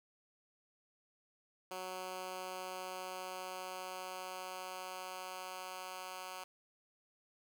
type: tone with high-pass filter sweep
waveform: 10% pulse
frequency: 185 Hz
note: F#3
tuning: in tune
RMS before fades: -45 dBFS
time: 1.71-6.44 s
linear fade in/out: 2 ms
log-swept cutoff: 410 to 850 Hz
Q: 0.75
effects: none